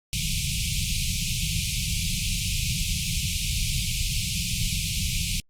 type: band-stop noise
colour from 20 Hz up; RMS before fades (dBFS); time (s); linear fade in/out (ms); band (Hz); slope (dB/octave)
pink; -26; 0.13-5.4; 0; 190 to 2300; 96
effects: low-pass 11000 Hz 12 dB/octave + Opus 48 kbps